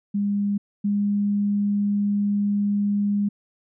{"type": "tone pair in turn", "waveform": "sine", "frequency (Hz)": [202.7, 203.8], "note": ["G#3", "G#3"], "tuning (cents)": [-42, -32], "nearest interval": "unison", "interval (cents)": 10, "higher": "second", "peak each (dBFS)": [-20, -19], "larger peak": "second", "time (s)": [[0.14, 0.58], [0.84, 3.29]], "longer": "second", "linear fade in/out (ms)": 10, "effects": []}